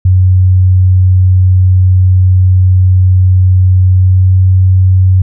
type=tone with pitch glide; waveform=sine; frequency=92.5 to 93.3 Hz; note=F#2 to F#2; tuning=0 to +15 cents; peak=-3 dBFS; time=0.05-5.22 s; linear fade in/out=5 ms; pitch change=+15 cents; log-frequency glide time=3.88-4.37 s; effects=none